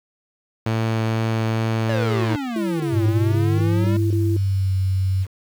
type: tone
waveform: sawtooth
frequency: 112.2 Hz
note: A2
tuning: 34 cents sharp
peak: -15 dBFS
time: 0.66-2.36 s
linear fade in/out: 5 ms
type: exponential two-way sweep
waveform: square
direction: down then up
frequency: 587.3 to 108.8 to 202.9 Hz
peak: -24 dBFS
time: 1.89-3.97 s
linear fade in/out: 5 ms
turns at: 3.05 s
type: tone bursts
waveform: sine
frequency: 334.8 Hz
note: E4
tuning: 27 cents sharp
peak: -22 dBFS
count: 7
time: 2.56-4.366 s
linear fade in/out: 2 ms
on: 240 ms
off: 21 ms
type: tone with pitch glide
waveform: sine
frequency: 102.9 to 94.91 Hz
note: G#2 to F#2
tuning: -16 to +45 cents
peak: -17 dBFS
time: 2.91-5.27 s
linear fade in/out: 50 ms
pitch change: -139 cents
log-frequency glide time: 3.85-4.74 s
effects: low-pass 4000 Hz 12 dB/octave + 7-bit